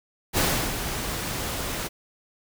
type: noise with ADSR envelope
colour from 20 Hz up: pink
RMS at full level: -21 dBFS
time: 0.33-1.89 s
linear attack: 46 ms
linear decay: 340 ms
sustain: -9 dB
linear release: 28 ms
effects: none